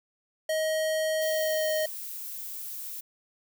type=tone with pitch glide; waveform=square; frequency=630 to 623.5 Hz; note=D#5 to D#5; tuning=+21 to +3 cents; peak=-26 dBFS; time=0.49-1.86 s; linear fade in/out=5 ms; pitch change=-18 cents; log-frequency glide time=1.28-1.7 s
type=noise; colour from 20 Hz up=violet; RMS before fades=-38 dBFS; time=1.21-3.01 s; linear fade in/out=10 ms
effects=none